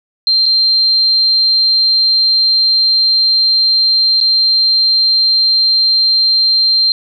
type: tone with dropouts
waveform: sine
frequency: 4160 Hz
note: C8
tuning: 11 cents flat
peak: -8 dBFS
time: 0.27-6.92 s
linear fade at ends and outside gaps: 1 ms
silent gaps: 0.457-0.462 / 4.203-4.211 s
effects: none